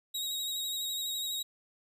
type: tone with vibrato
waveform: sawtooth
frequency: 3798 Hz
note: A#7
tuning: 32 cents sharp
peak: -30 dBFS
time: 0.14-1.43 s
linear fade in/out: 10 ms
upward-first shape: sine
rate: 12 Hz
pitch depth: 23 cents each way
effects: none